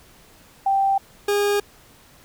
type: tone pair in turn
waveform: sine / 40% pulse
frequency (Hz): 783 / 408.5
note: G5 / G#4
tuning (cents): -2 / -29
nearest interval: major seventh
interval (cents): 1127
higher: first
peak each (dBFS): -16 / -17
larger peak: first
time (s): 0.66-0.98 / 1.28-1.6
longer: neither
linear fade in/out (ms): 5
effects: pink hiss -51 dBFS RMS until 2.24 s